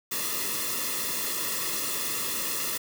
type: noise with comb filter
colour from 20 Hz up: white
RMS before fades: -30 dBFS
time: 0.11-2.78 s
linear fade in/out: 10 ms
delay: 1.3 ms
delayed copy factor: -0.9
effects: none